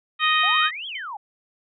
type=harmonic tone; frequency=622.3 Hz; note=D#5; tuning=in tune; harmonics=2 / 3 / 4 / 5 / 6; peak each=-21 / -23 / -24 / -25 / -26 dBFS; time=0.19-0.71 s; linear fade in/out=50 ms
type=exponential two-way sweep; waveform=sine; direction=up then down; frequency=678 to 3417 to 781 Hz; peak=-30 dBFS; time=0.43-1.17 s; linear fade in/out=5 ms; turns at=0.87 s
type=tone with exponential decay; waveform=sine; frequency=3077 Hz; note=G7; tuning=33 cents flat; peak=-28 dBFS; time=0.95-1.08 s; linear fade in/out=5 ms; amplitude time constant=28 ms
effects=none